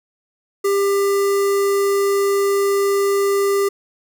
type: tone with notch filter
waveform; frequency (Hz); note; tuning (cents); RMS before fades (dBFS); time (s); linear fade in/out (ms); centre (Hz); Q
square; 398.1; G4; +27; -17; 0.64-3.69; 10; 3200; 1.1
effects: none